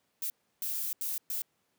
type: noise bursts at uneven times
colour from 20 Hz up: violet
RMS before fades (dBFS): -34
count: 4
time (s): 0.22-0.3 / 0.62-0.93 / 1.01-1.18 / 1.3-1.42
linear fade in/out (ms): 2
effects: pink hiss -75 dBFS RMS until 1.78 s + high-pass 150 Hz 12 dB/octave